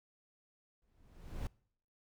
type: noise with exponential growth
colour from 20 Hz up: brown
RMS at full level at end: -37 dBFS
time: 0.82-1.47 s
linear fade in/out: 1 ms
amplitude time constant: 140 ms
effects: noise-tail reverb RT60 0.6 s tail -24 dB re dry